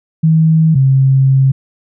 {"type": "tone pair in turn", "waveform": "sine", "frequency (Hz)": [160, 134.19], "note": ["D#3", "C3"], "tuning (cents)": [49, 44], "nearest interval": "minor third", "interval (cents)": 305, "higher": "first", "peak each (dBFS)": -6, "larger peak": "neither", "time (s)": [[0.23, 0.75], [0.75, 1.52]], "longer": "second", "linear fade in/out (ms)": 10, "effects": []}